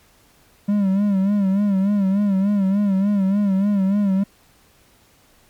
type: tone with vibrato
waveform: triangle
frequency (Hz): 198.2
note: G3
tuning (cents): +19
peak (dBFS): -13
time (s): 0.68-4.24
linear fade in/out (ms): 10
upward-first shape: sine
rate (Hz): 3.4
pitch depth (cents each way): 80
effects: pink hiss -55 dBFS RMS until 5.49 s + MP3 96 kbps